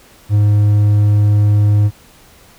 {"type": "tone", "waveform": "triangle", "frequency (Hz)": 103.83, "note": "G#2", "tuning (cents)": 0, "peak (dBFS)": -6, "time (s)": [0.29, 1.91], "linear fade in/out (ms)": 50, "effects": ["pink hiss -45 dBFS RMS until 2.58 s"]}